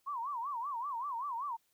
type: tone with vibrato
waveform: sine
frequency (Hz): 1034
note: C6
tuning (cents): -21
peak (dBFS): -35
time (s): 0.06-1.57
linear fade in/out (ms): 20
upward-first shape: sine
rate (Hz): 5.2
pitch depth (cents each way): 220
effects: white hiss -75 dBFS RMS until 1.73 s